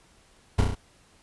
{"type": "noise with echo", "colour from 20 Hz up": "brown", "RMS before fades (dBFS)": -19, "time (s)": [0.58, 0.62], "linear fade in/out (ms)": 10, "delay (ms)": 33, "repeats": 4, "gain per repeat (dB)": -3, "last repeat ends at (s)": 0.752, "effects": ["pink hiss -59 dBFS RMS until 1.22 s", "resampled to 24000 Hz"]}